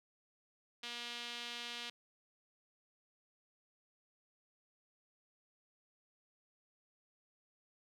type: tone with band-pass filter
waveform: sawtooth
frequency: 238.8 Hz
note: A#3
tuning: 42 cents sharp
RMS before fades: -45 dBFS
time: 0.83-1.9 s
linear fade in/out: 5 ms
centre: 3400 Hz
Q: 2.2
effects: none